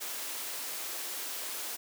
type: high-pass noise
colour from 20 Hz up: white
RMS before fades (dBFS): -38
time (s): 0-1.77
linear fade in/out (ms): 20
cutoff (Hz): 280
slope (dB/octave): 24
effects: none